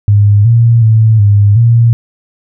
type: tone with pitch steps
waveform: sine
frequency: 102.7 / 116.5 / 110.7 / 102.2 / 116.8 Hz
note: G#2 / A#2 / A2 / G#2 / A#2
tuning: -19 / -1 / +11 / -27 / +4 cents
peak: -3 dBFS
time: 0.08-1.93 s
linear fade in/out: 0 ms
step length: 370 ms
effects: none